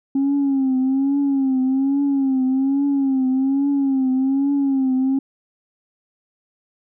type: tone with vibrato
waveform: sine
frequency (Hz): 270.4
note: C#4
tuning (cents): -43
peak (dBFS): -14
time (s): 0.15-5.19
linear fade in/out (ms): 5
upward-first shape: triangle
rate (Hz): 1.2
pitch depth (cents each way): 87
effects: tanh soft clip ceiling -13 dBFS